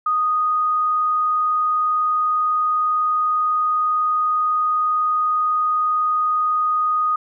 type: tone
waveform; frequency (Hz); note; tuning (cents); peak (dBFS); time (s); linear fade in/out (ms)
sine; 1241; D#6; -5; -16; 0.06-7.16; 5
effects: none